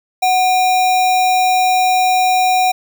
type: tone with sample-and-hold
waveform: sine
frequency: 740 Hz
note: F#5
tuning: in tune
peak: -10 dBFS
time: 0.22-2.72 s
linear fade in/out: 10 ms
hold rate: 3150 Hz
effects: none